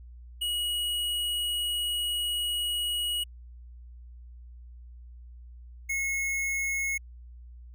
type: tone pair in turn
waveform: square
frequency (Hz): 2906 / 2177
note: F#7 / C#7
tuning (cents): -32 / -32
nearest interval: perfect fourth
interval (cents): 500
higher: first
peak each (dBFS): -28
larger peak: neither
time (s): 0.41-3.24 / 5.89-6.98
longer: first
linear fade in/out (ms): 10
effects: added 60 Hz sine -44 dBFS peak until 7.74 s